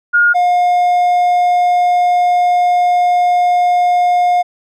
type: tone pair in turn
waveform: sine / triangle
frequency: 1426 / 713 Hz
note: F6 / F5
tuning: +36 / +36 cents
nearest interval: octave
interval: 1200 cents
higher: first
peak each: -7 dBFS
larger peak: neither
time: 0.13-0.34 / 0.34-4.43 s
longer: second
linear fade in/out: 20 ms
effects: none